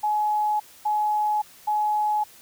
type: tone bursts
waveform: sine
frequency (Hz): 845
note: G#5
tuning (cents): +30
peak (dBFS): -20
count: 3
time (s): 0.03-2.24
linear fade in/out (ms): 10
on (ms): 570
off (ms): 250
effects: white hiss -50 dBFS RMS until 2.41 s